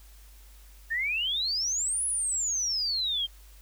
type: exponential two-way sweep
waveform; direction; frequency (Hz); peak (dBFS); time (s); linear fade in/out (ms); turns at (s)
sine; up then down; 1760 to 10440 to 3134; -26; 0.9-3.27; 20; 2.05
effects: added 50 Hz sine -49 dBFS peak until 3.61 s + white hiss -58 dBFS RMS until 3.61 s